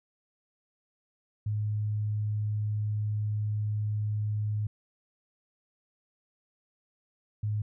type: tone pair in turn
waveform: sine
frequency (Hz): 105.7 / 105.7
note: G#2 / G#2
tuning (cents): +31 / +31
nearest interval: unison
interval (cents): 0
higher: neither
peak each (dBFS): -27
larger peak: neither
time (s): 1.46-4.67 / 7.43-7.62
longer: first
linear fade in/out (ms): 5
effects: none